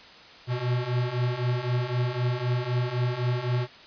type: beating tone pair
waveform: square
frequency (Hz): 120.9 / 124.8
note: B2 / B2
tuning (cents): -36 / +19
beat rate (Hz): 3.9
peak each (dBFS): -30 / -27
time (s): 0.47-3.68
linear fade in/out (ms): 50
effects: white hiss -48 dBFS RMS until 3.86 s + resampled to 11025 Hz